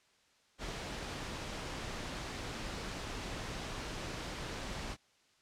pink noise, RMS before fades -41 dBFS, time 0.58-4.97 s, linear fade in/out 50 ms, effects white hiss -69 dBFS RMS until 5.41 s + low-pass 6000 Hz 12 dB/octave

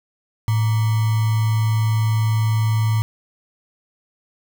sine tone with sample-and-hold, 110 Hz, A2, in tune, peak -15 dBFS, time 0.48-3.02 s, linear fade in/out 0 ms, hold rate 1050 Hz, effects none

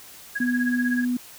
sine tone with tremolo, 1655 Hz, G#6, 6 cents flat, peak -22 dBFS, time 0.35-1.05 s, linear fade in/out 10 ms, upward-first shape triangle, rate 16 Hz, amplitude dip 100%
sine tone, 246.9 Hz, B3, in tune, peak -21 dBFS, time 0.4-1.17 s, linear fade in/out 5 ms
effects white hiss -45 dBFS RMS until 1.38 s

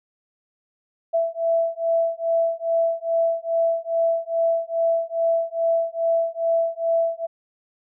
sine beating tone pair, 663 / 665.4 Hz, E5 / E5, +10 / +16 cents, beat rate 2.4 Hz, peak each -22 / -22 dBFS, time 1.13-7.27 s, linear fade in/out 20 ms, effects none

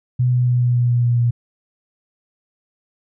sine tone with pitch steps, 124.8 / 124.01 / 123.22 / 122.44 / 121.67 / 120.9 / 120.13 / 119.37 Hz, B2 / B2 / B2 / B2 / B2 / B2 / B2 / A#2, +19 / +8 / -4 / -15 / -25 / -36 / -47 / +42 cents, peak -13 dBFS, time 0.19-1.31 s, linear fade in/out 10 ms, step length 140 ms, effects none

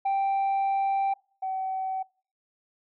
sine tone pair in turn, 784 / 760.4 Hz, G5 / F#5, 0 / +47 cents, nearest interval minor second, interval 53 cents, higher first, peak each -20 / -27 dBFS, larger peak first, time 0.05-1.14 / 1.42-2.03 s, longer first, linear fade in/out 10 ms, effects noise-tail reverb RT60 0.4 s tail -24 dB re dry + tanh soft clip ceiling -22 dBFS

